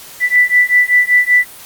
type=beating tone pair; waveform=sine; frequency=1975.5 / 1980.7 Hz; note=B6 / B6; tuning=0 / +5 cents; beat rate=5.2 Hz; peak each=-11 / -11 dBFS; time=0.2-1.46 s; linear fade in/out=50 ms; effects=white hiss -35 dBFS RMS until 1.65 s + Opus 48 kbps